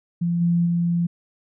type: tone with level steps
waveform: sine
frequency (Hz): 171.6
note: F3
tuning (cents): -30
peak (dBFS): -19 / -16 / -18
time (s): 0.21-1.07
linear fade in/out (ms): 10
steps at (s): 0.4 / 0.65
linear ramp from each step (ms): 20
effects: none